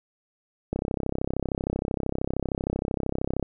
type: click train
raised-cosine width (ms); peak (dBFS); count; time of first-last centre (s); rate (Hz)
2; -13; 90; 0.73-3.427; 33
effects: none